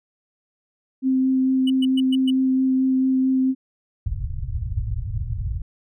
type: tone with vibrato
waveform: sine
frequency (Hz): 261.6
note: C4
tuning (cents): 0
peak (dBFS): -16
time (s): 1.02-3.55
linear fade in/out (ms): 50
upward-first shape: sine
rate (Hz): 4.5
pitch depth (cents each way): 9
type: tone bursts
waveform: triangle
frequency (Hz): 2960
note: F#7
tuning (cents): 0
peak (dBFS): -25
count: 5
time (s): 1.67-2.305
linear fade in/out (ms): 5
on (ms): 31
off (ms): 120
type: low-pass noise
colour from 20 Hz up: white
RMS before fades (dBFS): -26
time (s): 4.06-5.62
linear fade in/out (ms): 2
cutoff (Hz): 120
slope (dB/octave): 48
effects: none